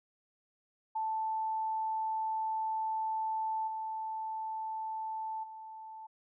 sine tone with level steps, 880 Hz, A5, in tune, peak -31 / -35 / -44 dBFS, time 0.95-6.07 s, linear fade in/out 10 ms, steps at 3.67 / 5.43 s, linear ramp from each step 10 ms, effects none

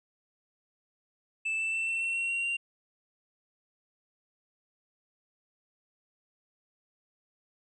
triangle tone with pitch steps, 2637 / 2655 / 2674 / 2692 / 2711 / 2730 / 2749 / 2768 Hz, E7 / E7 / E7 / E7 / E7 / F7 / F7 / F7, 0 / +12 / +24 / +36 / +48 / -40 / -28 / -16 cents, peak -27 dBFS, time 1.45-2.57 s, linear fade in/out 10 ms, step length 140 ms, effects resampled to 24000 Hz

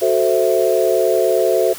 sine chord, F# half-diminished seventh, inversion none, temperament equal, 370 / 440 / 523.3 / 659.3 Hz, F#4 / A4 / C5 / E5, 0 / 0 / 0 / 0 cents, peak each -18 dBFS, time 0.01-1.74 s, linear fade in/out 20 ms, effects white hiss -33 dBFS RMS until 1.78 s

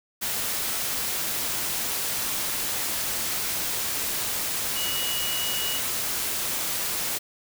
sine tone in noise, 2912 Hz, F#7, 28 cents flat, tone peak -30 dBFS, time 4.75-5.79 s, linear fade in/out 20 ms, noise white, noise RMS -28 dBFS, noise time 0.21-7.19 s, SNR -5 dB, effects none

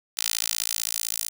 10% pulse tone with high-pass filter sweep, 55.7 Hz, A1, 22 cents sharp, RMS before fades -28 dBFS, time 0.17-1.29 s, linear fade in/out 10 ms, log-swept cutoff 4300 to 7600 Hz, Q 0.8, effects none

